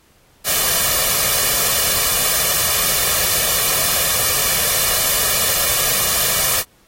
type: noise with comb filter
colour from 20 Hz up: white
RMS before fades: -17 dBFS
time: 0.44-6.64 s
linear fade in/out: 50 ms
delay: 1.7 ms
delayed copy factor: +0.6
effects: pink hiss -55 dBFS RMS until 6.87 s + AAC 48 kbps